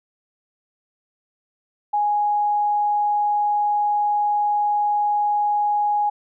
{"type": "tone", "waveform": "sine", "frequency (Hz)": 830, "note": "G#5", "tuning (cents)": -1, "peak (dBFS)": -17, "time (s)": [1.93, 6.1], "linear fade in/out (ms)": 10, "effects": []}